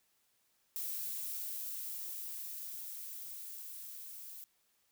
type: noise with level ramp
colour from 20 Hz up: violet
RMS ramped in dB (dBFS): -39 to -49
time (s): 0.76-4.44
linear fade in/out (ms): 0
effects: white hiss -75 dBFS RMS until 4.91 s